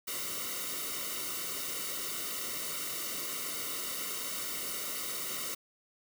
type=noise with comb filter; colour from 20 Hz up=white; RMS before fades=-37 dBFS; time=0.07-5.55 s; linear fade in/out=10 ms; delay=1.2 ms; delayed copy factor=-0.85; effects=none